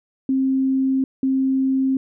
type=tone pair in turn; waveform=sine; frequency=265.5 / 265.5 Hz; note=C4 / C4; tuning=+25 / +25 cents; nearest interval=unison; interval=0 cents; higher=neither; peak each=-16 dBFS; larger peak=neither; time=0.29-1.04 / 1.23-1.97 s; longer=first; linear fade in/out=2 ms; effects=none